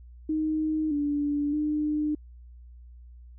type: tone with pitch steps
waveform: sine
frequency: 311.2 / 290.4 / 301.3 Hz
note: D#4 / D4 / D4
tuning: 0 / -19 / +44 cents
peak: -24 dBFS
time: 0.29-2.15 s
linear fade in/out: 5 ms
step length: 620 ms
effects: added 60 Hz sine -45 dBFS peak until 3.38 s